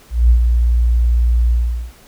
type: tone with ADSR envelope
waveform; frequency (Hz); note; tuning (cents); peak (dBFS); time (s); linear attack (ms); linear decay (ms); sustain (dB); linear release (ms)
sine; 59; A#1; +22; -5; 0.1-1.93; 200; 85; -5; 420
effects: pink hiss -46 dBFS RMS until 2.07 s